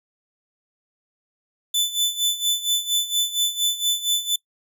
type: tone with tremolo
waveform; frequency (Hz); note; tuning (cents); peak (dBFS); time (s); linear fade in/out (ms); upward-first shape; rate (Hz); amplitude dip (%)
sawtooth; 3506; A7; -7; -14; 1.74-4.36; 5; sine; 4.3; 80
effects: noise-tail reverb RT60 0.1 s tail -23 dB re dry